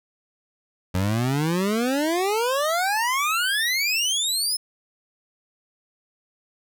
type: exponential sweep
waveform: 25% pulse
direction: up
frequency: 88.8 to 5260 Hz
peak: -17 dBFS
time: 0.94-4.57 s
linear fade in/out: 10 ms
effects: none